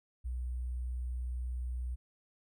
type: tone with sample-and-hold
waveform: sine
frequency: 61.74 Hz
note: B1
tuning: in tune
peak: -34 dBFS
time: 0.24-1.96 s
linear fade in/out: 20 ms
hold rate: 8820 Hz
effects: none